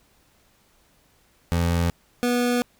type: tone pair in turn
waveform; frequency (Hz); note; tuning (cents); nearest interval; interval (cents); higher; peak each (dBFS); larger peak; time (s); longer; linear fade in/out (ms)
25% pulse; 85.3 / 243.9; F2 / B3; -40 / -21; octave + tritone; 1819; second; -16; neither; 1.52-1.9 / 2.23-2.62; second; 0
effects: pink hiss -61 dBFS RMS until 2.79 s